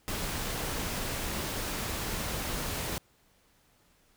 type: noise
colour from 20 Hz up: pink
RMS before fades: -34 dBFS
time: 0.08-2.98 s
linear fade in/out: 0 ms
effects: pink hiss -66 dBFS RMS until 4.16 s